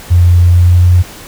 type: tone with pitch glide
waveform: sine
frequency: 87.6 to 89.18 Hz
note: F2 to F2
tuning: +6 to +37 cents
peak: -3 dBFS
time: 0.1-1.03 s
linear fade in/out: 20 ms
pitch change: +31 cents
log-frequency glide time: 0.48-0.91 s
effects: pink hiss -31 dBFS RMS until 1.27 s